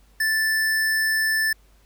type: tone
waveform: square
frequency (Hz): 1760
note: A6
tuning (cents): 0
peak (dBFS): -20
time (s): 0.2-1.53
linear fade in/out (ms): 5
effects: added 50 Hz sine -53 dBFS peak until 1.85 s + pink hiss -61 dBFS RMS until 1.85 s